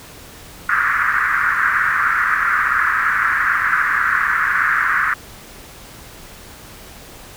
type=band-pass noise; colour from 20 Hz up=white; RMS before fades=-17 dBFS; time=0.69-5.14 s; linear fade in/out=5 ms; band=1200 to 1800 Hz; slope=48 dB/octave; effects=pink hiss -39 dBFS RMS until 7.36 s